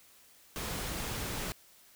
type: noise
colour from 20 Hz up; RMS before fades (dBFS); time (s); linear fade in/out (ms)
pink; -37; 0.56-1.52; 0
effects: white hiss -60 dBFS RMS until 1.95 s